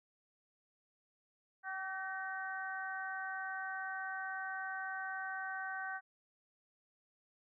harmonic tone with a mistuned harmonic, 382.3 Hz, G4, 43 cents flat, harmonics 2 / 3 / 4 / 5, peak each -44 / -49 / -41 / -48 dBFS, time 1.63-6.01 s, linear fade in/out 50 ms, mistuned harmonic 5, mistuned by -42 cents, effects none

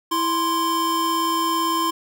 square tone pair together, 329.6 / 1046.5 Hz, E4 / C6, 0 / 0 cents, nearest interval octave + minor sixth, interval 2000 cents, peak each -26 / -21 dBFS, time 0.11-1.91 s, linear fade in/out 10 ms, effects none

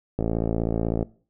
click train, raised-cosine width 2 ms, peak -11 dBFS, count 48, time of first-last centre 0.19-1.028 s, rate 56.1 Hz, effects noise-tail reverb RT60 0.4 s tail -20 dB re dry

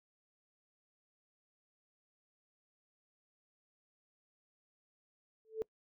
sine tone with exponential growth, 440.8 Hz, A4, 3 cents sharp, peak -29 dBFS, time 5.45-5.62 s, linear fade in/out 0 ms, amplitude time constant 35 ms, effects noise-tail reverb RT60 0.1 s tail -24 dB re dry

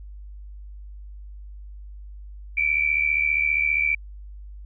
sine tone pair together, 2290 / 2365 Hz, D7 / D7, -44 / +12 cents, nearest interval minor second, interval 56 cents, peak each -22 dBFS, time 2.57-3.95 s, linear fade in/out 5 ms, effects added 50 Hz sine -37 dBFS peak until 4.65 s

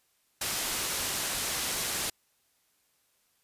white low-pass noise, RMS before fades -32 dBFS, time 0.41-2.1 s, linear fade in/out 5 ms, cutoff 11000 Hz, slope 12 dB/octave, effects white hiss -71 dBFS RMS until 3.43 s + resampled to 32000 Hz

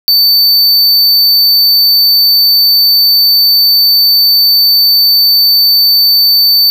square tone, 4550 Hz, C#8, 44 cents sharp, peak -5 dBFS, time 0.08-6.7 s, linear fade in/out 0 ms, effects none

